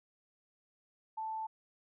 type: tone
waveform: sine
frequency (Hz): 880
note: A5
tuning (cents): 0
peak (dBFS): -36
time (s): 1.17-1.47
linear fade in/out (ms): 10
effects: none